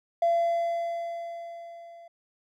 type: tone with level ramp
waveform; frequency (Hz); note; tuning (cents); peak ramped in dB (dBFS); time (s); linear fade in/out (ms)
triangle; 680; F5; -46; -16 to -44; 0.22-2.08; 5
effects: tanh soft clip ceiling -17 dBFS